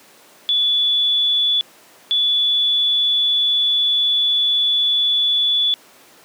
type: tone pair in turn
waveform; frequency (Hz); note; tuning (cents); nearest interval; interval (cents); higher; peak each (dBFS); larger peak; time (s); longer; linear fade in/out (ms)
sine; 3442 / 3442; A7 / A7; -39 / -39; unison; 0; neither; -14; neither; 0.49-1.61 / 2.11-5.74; second; 0
effects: pink hiss -47 dBFS RMS until 6.24 s + high-pass 300 Hz 12 dB/octave